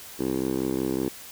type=tone with band-pass filter; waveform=10% pulse; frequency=65.41 Hz; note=C2; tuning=in tune; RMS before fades=-27 dBFS; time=0.19-1.09 s; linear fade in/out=10 ms; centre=350 Hz; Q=2.1; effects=white hiss -43 dBFS RMS until 1.31 s